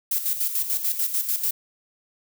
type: noise with tremolo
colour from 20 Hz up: violet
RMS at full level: -23 dBFS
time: 0.11-1.51 s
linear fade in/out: 5 ms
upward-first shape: square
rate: 6.8 Hz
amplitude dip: 60%
effects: none